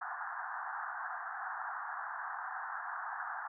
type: band-pass noise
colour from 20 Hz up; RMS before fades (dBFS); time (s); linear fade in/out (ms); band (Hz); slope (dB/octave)
white; -41; 0.01-3.48; 10; 720 to 1700; 96
effects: none